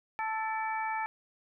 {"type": "harmonic tone with a mistuned harmonic", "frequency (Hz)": 440, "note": "A4", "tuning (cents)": 0, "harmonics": [2, 3, 4, 5], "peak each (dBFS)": [-32, -40, -39, -40], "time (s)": [0.19, 1.06], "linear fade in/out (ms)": 0, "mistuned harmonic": 5, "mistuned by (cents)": 73, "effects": []}